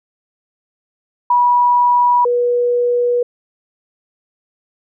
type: tone pair in turn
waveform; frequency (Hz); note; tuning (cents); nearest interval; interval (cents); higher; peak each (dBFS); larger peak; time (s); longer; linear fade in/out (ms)
sine; 973 / 485; B5 / B4; -26 / -31; octave; 1205; first; -9 / -12; first; 1.3-2.25 / 2.25-3.23; second; 5
effects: none